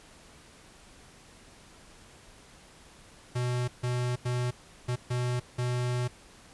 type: tone bursts at uneven times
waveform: square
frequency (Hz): 123.47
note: B2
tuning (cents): 0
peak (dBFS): -28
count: 6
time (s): 3.35-3.68 / 3.83-4.16 / 4.25-4.51 / 4.88-4.96 / 5.1-5.4 / 5.58-6.08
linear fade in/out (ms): 10
effects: pink hiss -54 dBFS RMS until 6.53 s + resampled to 24000 Hz

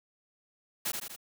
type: noise with echo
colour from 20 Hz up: white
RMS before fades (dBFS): -32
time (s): 0.85-0.92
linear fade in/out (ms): 10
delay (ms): 81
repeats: 3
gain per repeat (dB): -4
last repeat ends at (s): 1.163
effects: none

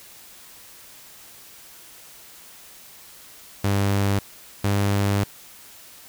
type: tone pair in turn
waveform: sawtooth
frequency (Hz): 99.8 / 100.49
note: G2 / G2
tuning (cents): +32 / +43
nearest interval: unison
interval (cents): 11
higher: second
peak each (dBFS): -15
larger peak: neither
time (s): 3.64-4.19 / 4.64-5.24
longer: second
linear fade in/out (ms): 5
effects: white hiss -46 dBFS RMS until 6.08 s

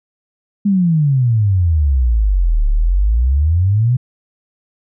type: exponential two-way sweep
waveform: sine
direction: down then up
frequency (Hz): 207.7 to 35.17 to 129.6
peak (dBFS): -10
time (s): 0.65-3.97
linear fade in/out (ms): 10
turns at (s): 2.68
effects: none

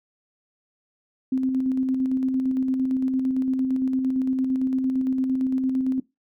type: tone with tremolo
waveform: sine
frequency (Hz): 261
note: C4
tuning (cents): -4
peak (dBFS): -19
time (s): 1.32-6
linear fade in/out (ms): 5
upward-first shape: square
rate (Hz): 8.8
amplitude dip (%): 30
effects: noise-tail reverb RT60 0.2 s tail -21 dB re dry

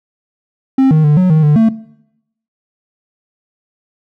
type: tone with pitch steps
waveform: triangle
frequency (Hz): 265.8 / 155.9 / 148.5 / 183.6 / 156.6 / 148.8 / 223.9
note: C4 / D#3 / D3 / F#3 / D#3 / D3 / A3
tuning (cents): +27 / +4 / +20 / -13 / +11 / +23 / +30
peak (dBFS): -4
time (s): 0.78-1.69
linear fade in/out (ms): 5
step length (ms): 130
effects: noise-tail reverb RT60 0.8 s tail -19 dB re dry

